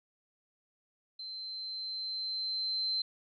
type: tone with level ramp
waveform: sine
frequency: 4100 Hz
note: C8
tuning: 36 cents flat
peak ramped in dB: -40 to -29 dBFS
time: 1.19-3.02 s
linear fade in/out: 5 ms
effects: none